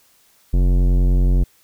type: tone with tanh clipping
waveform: sine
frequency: 45.29 Hz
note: F#1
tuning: 36 cents flat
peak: -14 dBFS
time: 0.53-1.44 s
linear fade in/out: 10 ms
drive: 16 dB
effects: white hiss -56 dBFS RMS until 1.63 s